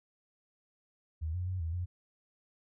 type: tone with pitch steps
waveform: sine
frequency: 79.3 / 90.2 / 92.5 / 81.6 / 89.1 Hz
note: D#2 / F#2 / F#2 / E2 / F2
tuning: +33 / -44 / 0 / -17 / +35 cents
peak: -32 dBFS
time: 1.21-1.86 s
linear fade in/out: 20 ms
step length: 130 ms
effects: none